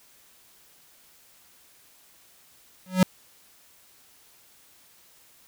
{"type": "tone with exponential growth", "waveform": "square", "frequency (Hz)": 185, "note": "F#3", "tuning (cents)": 0, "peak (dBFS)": -12, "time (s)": [2.86, 3.03], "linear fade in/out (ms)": 2, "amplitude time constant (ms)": 36, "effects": ["white hiss -57 dBFS RMS until 5.47 s"]}